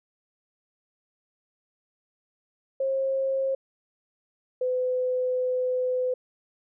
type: tone pair in turn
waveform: sine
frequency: 536 / 505.9 Hz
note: C5 / B4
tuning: +42 / +42 cents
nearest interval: minor second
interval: 100 cents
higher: first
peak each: -23 dBFS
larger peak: neither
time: 2.8-3.55 / 4.61-6.14 s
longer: second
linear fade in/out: 5 ms
effects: none